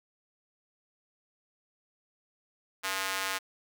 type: tone with high-pass filter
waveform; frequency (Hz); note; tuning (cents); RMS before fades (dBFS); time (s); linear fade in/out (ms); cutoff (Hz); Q
square; 96; G2; -36; -33; 2.83-3.39; 20; 1300; 0.91
effects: none